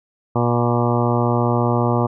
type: harmonic tone with a mistuned harmonic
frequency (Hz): 120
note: B2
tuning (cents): -49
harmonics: 1 / 2 / 3 / 4 / 5 / 6 / 7 / 8 / 9 / 10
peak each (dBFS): -19 / -22 / -24 / -25 / -26 / -27 / -27 / -28 / -29 / -29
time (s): 0.35-2.07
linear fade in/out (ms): 10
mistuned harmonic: 10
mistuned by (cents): -37
effects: none